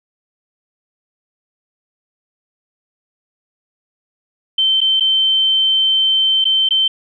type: tone with dropouts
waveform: sine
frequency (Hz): 3100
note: G7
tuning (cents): -20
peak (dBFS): -11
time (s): 4.58-6.88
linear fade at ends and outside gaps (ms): 5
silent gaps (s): 4.806-4.813 / 4.999-5.006 / 6.443-6.452 / 6.689-6.707
effects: none